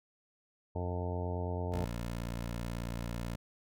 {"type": "harmonic tone", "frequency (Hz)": 89, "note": "F2", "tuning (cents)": 33, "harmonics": [1, 2, 3, 4, 5, 6, 7, 8, 9, 10], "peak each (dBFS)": [-35, -43, -45, -46, -42, -49, -44, -49, -50, -46], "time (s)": [0.75, 1.85], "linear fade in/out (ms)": 10}
{"type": "tone", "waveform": "15% pulse", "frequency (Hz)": 58.27, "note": "A#1", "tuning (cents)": 0, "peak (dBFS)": -30, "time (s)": [1.72, 3.36], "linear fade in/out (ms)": 10}
{"effects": []}